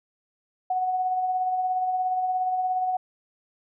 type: tone with tremolo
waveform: sine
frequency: 740 Hz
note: F#5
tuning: in tune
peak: -21 dBFS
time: 0.7-2.97 s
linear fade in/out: 5 ms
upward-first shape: sine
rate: 17 Hz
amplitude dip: 35%
effects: none